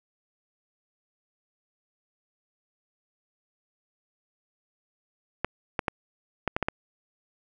clicks, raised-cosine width 0.5 ms, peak -10 dBFS, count 7, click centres 5.446 / 5.792 / 5.882 / 6.477 / 6.565 / 6.627 / 6.685 s, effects none

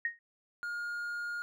sine tone with exponential decay, 1864.7 Hz, A#6, in tune, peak -26 dBFS, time 0.05-0.19 s, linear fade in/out 2 ms, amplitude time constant 30 ms
triangle tone, 1422 Hz, F6, 31 cents sharp, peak -33 dBFS, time 0.63-1.42 s, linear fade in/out 0 ms
effects none

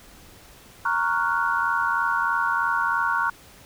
sine chord, Gb major seventh, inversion first, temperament equal, 932.3 / 1108.7 / 1396.9 / 1480 Hz, Bb5 / Db6 / F6 / Gb6, 0 / 0 / 0 / 0 cents, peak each -26 dBFS, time 0.85-3.3 s, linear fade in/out 5 ms, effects pink hiss -49 dBFS RMS until 3.65 s

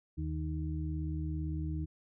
harmonic tone, 77.78 Hz, D#2, in tune, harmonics 1 / 2 / 4, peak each -35 / -38 / -41 dBFS, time 0.17-1.86 s, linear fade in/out 20 ms, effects none

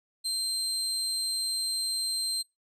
30% pulse tone, 4146 Hz, C8, 17 cents flat, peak -25 dBFS, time 0.24-2.43 s, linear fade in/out 20 ms, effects noise-tail reverb RT60 0.2 s tail -25 dB re dry + resampled to 32000 Hz

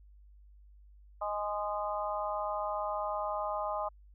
harmonic tone with a mistuned harmonic, 207.7 Hz, G#3, in tune, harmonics 3 / 4 / 5 / 6, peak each -36 / -37 / -38 / -39 dBFS, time 1.21-3.89 s, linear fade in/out 10 ms, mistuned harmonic 6, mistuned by -20 cents, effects added 50 Hz sine -54 dBFS peak until 4.14 s

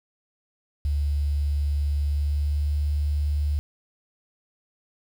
sine tone with pitch glide, 72.5 to 73.55 Hz, D2 to D2, -22 to +3 cents, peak -21 dBFS, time 0.85-3.59 s, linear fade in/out 0 ms, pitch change +25 cents, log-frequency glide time 2.05-2.72 s, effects 8-bit

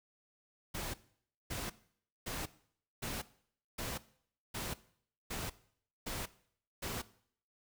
pink noise bursts, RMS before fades -40 dBFS, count 9, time 0.74-7.02 s, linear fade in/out 10 ms, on 200 ms, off 560 ms, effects noise-tail reverb RT60 0.6 s tail -18 dB re dry

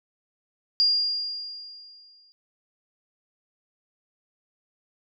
sine tone with exponential decay, 4815 Hz, D8, 42 cents sharp, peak -16 dBFS, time 0.8-2.32 s, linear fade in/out 0 ms, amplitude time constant 330 ms, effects none

